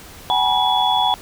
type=tone cluster; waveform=sine; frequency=757 / 837 / 967 / 3396 Hz; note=F#5 / G#5 / B5 / G#7; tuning=+39 / +13 / -37 / +38 cents; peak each=-20 dBFS; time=0.3-1.14 s; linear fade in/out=0 ms; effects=pink hiss -40 dBFS RMS until 1.21 s